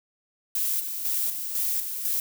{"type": "noise with tremolo", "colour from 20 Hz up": "violet", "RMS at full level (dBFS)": -26, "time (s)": [0.55, 2.2], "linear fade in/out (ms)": 2, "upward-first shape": "square", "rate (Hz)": 2, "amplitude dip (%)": 50, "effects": []}